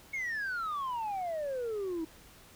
sine exponential sweep, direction down, 2212 to 314.2 Hz, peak -30 dBFS, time 0.13-2.05 s, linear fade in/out 10 ms, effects tanh soft clip ceiling -31 dBFS + pink hiss -56 dBFS RMS until 2.55 s

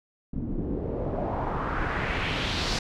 pink noise with low-pass filter sweep, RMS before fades -29 dBFS, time 0.33-2.79 s, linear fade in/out 5 ms, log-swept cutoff 220 to 5300 Hz, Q 2.1, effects none

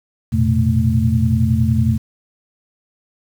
sine tone cluster, 86.3 / 114.8 / 125.6 / 220.6 Hz, F2 / A#2 / B2 / A3, -20 / -26 / +30 / +5 cents, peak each -18 dBFS, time 0.32-1.98 s, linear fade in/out 20 ms, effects 7-bit

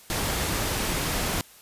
pink noise, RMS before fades -27 dBFS, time 0.1-1.41 s, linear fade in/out 0 ms, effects white hiss -51 dBFS RMS until 1.61 s + resampled to 32000 Hz

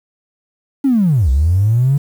triangle linear two-way sweep, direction down then up, 284.8 to 61.74 to 144.6 Hz, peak -6 dBFS, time 0.84-1.98 s, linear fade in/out 10 ms, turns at 1.3 s, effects tanh soft clip ceiling -7 dBFS + 7-bit

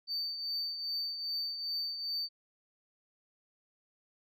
sine tone with tremolo, 4581 Hz, D8, 44 cents flat, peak -29 dBFS, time 0.07-2.29 s, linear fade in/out 50 ms, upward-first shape triangle, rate 2.5 Hz, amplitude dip 65%, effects tanh soft clip ceiling -31 dBFS + AAC 64 kbps

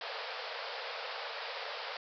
pink band-pass noise, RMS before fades -41 dBFS, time 0.01-1.97 s, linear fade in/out 2 ms, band 450 to 5100 Hz, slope 96 dB/octave, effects none

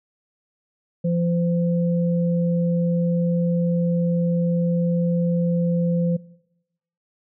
sine tone pair together, 171.5 / 513.9 Hz, F3 / C5, -31 / -31 cents, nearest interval octave + perfect fifth, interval 1900 cents, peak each -19 / -26 dBFS, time 1.04-6.17 s, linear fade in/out 10 ms, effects noise-tail reverb RT60 0.9 s tail -22 dB re dry

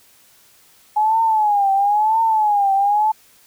sine tone with vibrato, 840 Hz, G#5, 19 cents sharp, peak -13 dBFS, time 0.96-3.12 s, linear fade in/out 10 ms, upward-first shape triangle, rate 0.99 Hz, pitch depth 140 cents each way, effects white hiss -52 dBFS RMS until 3.46 s

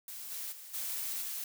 blue noise with level steps, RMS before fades -44 / -40 / -49 / -37 / -39 dBFS, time 0.08-1.44 s, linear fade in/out 2 ms, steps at 0.3 / 0.51 / 0.73 / 1.21 s, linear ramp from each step 20 ms, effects none

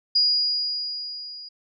sine tone with level ramp, 4882 Hz, D#8, 34 cents flat, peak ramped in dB -15 to -37 dBFS, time 0.15-1.49 s, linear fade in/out 10 ms, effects none

